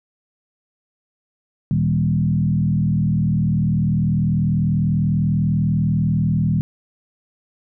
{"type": "tone with frequency modulation", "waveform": "sine", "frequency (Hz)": 157.3, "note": "D#3", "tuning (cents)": 19, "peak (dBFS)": -15, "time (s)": [1.71, 6.61], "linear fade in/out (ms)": 0, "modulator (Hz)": 40.2, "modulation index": 1.3, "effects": []}